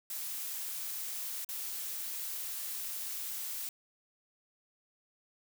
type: noise with dropouts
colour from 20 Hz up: blue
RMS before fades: -39 dBFS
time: 0.1-3.69 s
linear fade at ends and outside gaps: 2 ms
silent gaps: 1.447-1.489 s
effects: none